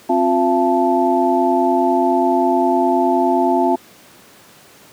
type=tone cluster; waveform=sine; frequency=264.6 / 354.3 / 680 / 875 Hz; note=C4 / F4 / F5 / A5; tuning=+20 / +25 / -46 / -10 cents; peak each=-18 dBFS; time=0.09-3.76 s; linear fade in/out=10 ms; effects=pink hiss -45 dBFS RMS until 4.92 s + high-pass 150 Hz 12 dB/octave